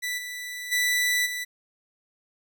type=tone with level steps; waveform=sawtooth; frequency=1975.5 Hz; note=B6; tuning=in tune; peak=-24 / -30 / -18 / -26 dBFS; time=0.02-1.45 s; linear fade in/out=20 ms; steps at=0.17 / 0.71 / 1.25 s; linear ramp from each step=20 ms; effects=none